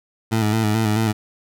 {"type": "tone with vibrato", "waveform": "20% pulse", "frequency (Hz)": 108.9, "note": "A2", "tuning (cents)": -17, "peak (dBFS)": -12, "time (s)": [0.31, 1.13], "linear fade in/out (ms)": 20, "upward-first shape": "square", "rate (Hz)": 4.6, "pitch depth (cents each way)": 45, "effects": []}